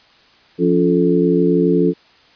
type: harmonic tone with a mistuned harmonic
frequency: 87.31 Hz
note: F2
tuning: in tune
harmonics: 2 / 3 / 4 / 5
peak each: -17 / -17 / -17 / -17 dBFS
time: 0.58-1.94 s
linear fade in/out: 50 ms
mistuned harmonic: 3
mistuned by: +100 cents
effects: white hiss -50 dBFS RMS until 2.35 s + resampled to 11025 Hz